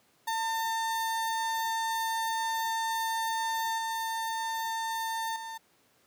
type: tone with level steps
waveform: 35% pulse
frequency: 901 Hz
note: A5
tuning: 41 cents sharp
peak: -27 / -29 / -36 dBFS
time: 0.27-5.58 s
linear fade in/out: 10 ms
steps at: 3.78 / 5.36 s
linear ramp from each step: 2 ms
effects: pink hiss -66 dBFS RMS until 6.06 s + high-pass 150 Hz 12 dB/octave